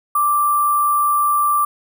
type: tone with sample-and-hold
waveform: sine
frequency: 1174.7 Hz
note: D6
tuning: in tune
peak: -13 dBFS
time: 0.15-1.65 s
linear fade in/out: 5 ms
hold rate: 11025 Hz
effects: none